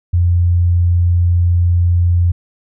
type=tone; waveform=sine; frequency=87.31 Hz; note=F2; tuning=in tune; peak=-9 dBFS; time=0.13-2.32 s; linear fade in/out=10 ms; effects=none